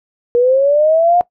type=linear sweep; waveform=sine; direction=up; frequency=473.7 to 717 Hz; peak=-8 dBFS; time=0.35-1.21 s; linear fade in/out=0 ms; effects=noise-tail reverb RT60 0.1 s tail -20 dB re dry